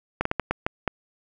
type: slowing click train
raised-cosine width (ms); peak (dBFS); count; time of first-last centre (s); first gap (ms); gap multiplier
0.5; -8; 7; 0.21-0.877; 44; 1.37
effects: none